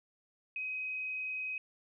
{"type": "tone with frequency modulation", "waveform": "sine", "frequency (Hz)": 2525, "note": "D#7", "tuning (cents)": 25, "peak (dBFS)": -35, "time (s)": [0.56, 1.58], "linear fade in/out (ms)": 2, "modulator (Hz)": 30.6, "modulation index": 0.45, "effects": []}